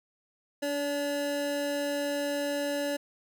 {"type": "tone pair together", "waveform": "square", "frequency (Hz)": [288.1, 571.9], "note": ["D4", "D5"], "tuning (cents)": [-33, -46], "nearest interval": "octave", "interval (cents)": 1187, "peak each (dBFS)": [-34, -31], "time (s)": [0.62, 2.97], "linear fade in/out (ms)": 10, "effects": []}